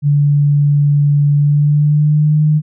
sine tone with pitch glide, 144.8 to 152.35 Hz, D3 to D#3, -24 to -36 cents, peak -8 dBFS, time 0.02-2.62 s, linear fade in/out 50 ms, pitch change +88 cents, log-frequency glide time 1.34-2.42 s, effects none

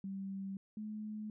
sine tone pair in turn, 194.4 / 213.5 Hz, G3 / G#3, -14 / +48 cents, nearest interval major second, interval 162 cents, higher second, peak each -39 / -40 dBFS, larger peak first, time 0.04-0.57 / 0.77-1.3 s, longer neither, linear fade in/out 2 ms, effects none

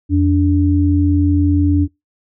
sine tone pair together, 86.49 / 290 Hz, F2 / D4, -16 / -22 cents, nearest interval octave + major sixth, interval 2094 cents, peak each -13 dBFS, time 0.09-1.88 s, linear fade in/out 50 ms, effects noise-tail reverb RT60 0.2 s tail -24 dB re dry

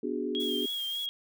sine chord, G# half-diminished seventh, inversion first, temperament equal, 246.9 / 293.7 / 370 / 415.3 Hz, B3 / D4 / F#4 / G#4, 0 / 0 / 0 / 0 cents, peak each -35 dBFS, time 0.03-0.66 s, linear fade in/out 5 ms
sine tone with vibrato, 3258 Hz, G#7, 34 cents flat, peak -31 dBFS, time 0.35-1.09 s, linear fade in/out 0 ms, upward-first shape triangle, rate 3.4 Hz, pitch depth 52 cents each way
blue noise, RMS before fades -46 dBFS, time 0.4-1.06 s, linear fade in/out 0 ms
effects none

